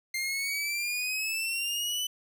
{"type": "exponential sweep", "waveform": "sawtooth", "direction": "up", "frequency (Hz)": [2099, 3013], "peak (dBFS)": -26, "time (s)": [0.14, 2.07], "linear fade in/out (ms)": 5, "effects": []}